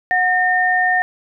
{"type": "tone pair together", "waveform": "sine", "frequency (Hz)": [733, 1821.6], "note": ["F#5", "A#6"], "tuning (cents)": [-16, -40], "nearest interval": "octave + major third", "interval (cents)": 1576, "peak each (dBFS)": [-17, -15], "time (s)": [0.11, 1.02], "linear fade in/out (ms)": 0, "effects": []}